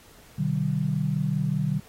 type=tone cluster; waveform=sine; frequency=125.3 / 150.6 / 190.1 Hz; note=B2 / D3 / F#3; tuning=+25 / +44 / +47 cents; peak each=-30 / -25 / -28 dBFS; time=0.38-1.8 s; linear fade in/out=10 ms; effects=pink hiss -53 dBFS RMS until 1.88 s + AAC 48 kbps